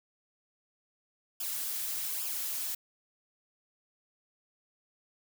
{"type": "noise with flanger", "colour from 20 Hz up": "blue", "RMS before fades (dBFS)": -35, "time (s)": [1.4, 2.75], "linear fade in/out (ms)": 5, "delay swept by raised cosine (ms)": [0.48, 5.18], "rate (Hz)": 1.2, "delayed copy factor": -0.7, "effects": []}